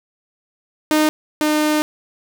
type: tone pair in turn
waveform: sawtooth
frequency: 307.2 / 304 Hz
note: D#4 / D#4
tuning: -22 / -40 cents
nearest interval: unison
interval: 18 cents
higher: first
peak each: -9 / -11 dBFS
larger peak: first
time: 0.91-1.09 / 1.41-1.82 s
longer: second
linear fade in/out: 0 ms
effects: 7-bit